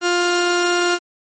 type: tone pair together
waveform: sawtooth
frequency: 351.5 / 703 Hz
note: F4 / F5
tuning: +11 / +11 cents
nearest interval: octave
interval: 1200 cents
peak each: -13 dBFS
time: 0.01-0.99 s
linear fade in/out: 50 ms
effects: MP3 32 kbps